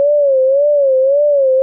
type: tone with vibrato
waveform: sine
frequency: 554.4 Hz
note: C#5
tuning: in tune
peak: -8 dBFS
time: 0-1.62 s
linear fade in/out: 0 ms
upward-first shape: sine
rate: 1.8 Hz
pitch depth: 110 cents each way
effects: none